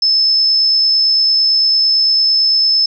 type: tone with amplitude modulation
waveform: sine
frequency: 5240 Hz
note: E8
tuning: 11 cents flat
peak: -8 dBFS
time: 0.02-2.86 s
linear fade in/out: 5 ms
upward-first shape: sine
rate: 68.9 Hz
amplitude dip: 25%
effects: none

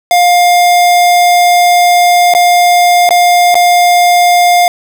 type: tone with dropouts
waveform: square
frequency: 706 Hz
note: F5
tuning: 19 cents sharp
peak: -5 dBFS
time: 0.11-4.68 s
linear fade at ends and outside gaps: 1 ms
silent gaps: 2.338-2.349 / 3.091-3.107 / 3.544-3.553 s
effects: none

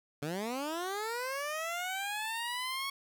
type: linear sweep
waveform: 15% pulse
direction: up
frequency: 138.59 to 1110 Hz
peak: -28 dBFS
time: 0.22-2.9 s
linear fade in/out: 5 ms
effects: none

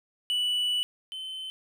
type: tone pair in turn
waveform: triangle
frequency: 2960 / 3065 Hz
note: F#7 / G7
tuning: 0 / -40 cents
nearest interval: minor second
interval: 60 cents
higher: second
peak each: -23 / -33 dBFS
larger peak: first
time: 0.3-0.83 / 1.12-1.5 s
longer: first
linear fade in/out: 0 ms
effects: none

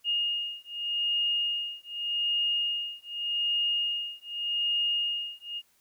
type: beating tone pair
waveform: sine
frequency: 2846 / 2846.84 Hz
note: F7 / F7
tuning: +32 / +33 cents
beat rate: 0.84 Hz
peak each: -30 dBFS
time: 0.04-5.62 s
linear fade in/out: 50 ms
effects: white hiss -67 dBFS RMS until 5.8 s

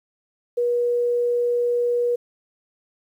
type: tone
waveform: sine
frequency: 481.9 Hz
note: B4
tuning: 43 cents flat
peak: -18 dBFS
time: 0.57-2.16 s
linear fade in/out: 10 ms
effects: 9-bit

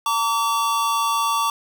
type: tone pair together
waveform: square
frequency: 910 / 1146.5 Hz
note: A#5 / D6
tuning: -42 / -42 cents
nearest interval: major third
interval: 400 cents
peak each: -24 / -21 dBFS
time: 0.06-1.5 s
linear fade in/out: 2 ms
effects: none

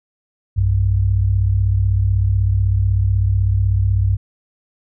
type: tone pair together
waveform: sine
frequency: 61.4 / 97.47 Hz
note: B1 / G2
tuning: -9 / -9 cents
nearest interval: minor sixth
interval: 800 cents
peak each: -18 / -14 dBFS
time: 0.56-4.17 s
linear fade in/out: 20 ms
effects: none

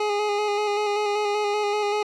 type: tone with vibrato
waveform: 25% pulse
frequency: 415.3 Hz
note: G#4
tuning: in tune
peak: -18 dBFS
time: 0-2.03 s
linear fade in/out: 5 ms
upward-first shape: square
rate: 5.2 Hz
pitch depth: 22 cents each way
effects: low-pass 5000 Hz 12 dB/octave

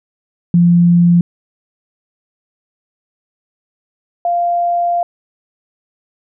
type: tone pair in turn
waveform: sine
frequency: 173.1 / 695.2 Hz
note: F3 / F5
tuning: -15 / -8 cents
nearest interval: 2 octaves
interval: 2407 cents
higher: second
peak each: -6 / -12 dBFS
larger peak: first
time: 0.54-1.21 / 4.25-5.03 s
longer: second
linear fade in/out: 2 ms
effects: none

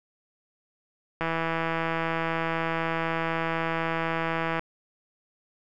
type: click train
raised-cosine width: 0.5 ms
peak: -13 dBFS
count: 556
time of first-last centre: 1.21-4.594 s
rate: 164 Hz
effects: none

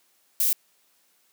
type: noise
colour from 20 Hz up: violet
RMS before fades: -22 dBFS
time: 0.4-0.53 s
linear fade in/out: 2 ms
effects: white hiss -65 dBFS RMS until 1.32 s + high-pass 200 Hz 12 dB/octave

